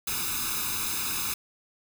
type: noise with comb filter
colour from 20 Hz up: white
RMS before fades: -30 dBFS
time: 0.07-1.34 s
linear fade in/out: 5 ms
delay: 0.79 ms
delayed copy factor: +1
effects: none